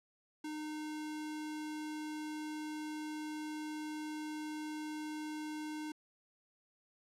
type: tone with sample-and-hold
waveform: sine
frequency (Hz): 305.8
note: D#4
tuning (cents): -30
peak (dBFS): -39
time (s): 0.44-5.92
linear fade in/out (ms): 5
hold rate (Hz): 1225
effects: low-pass 10000 Hz 12 dB/octave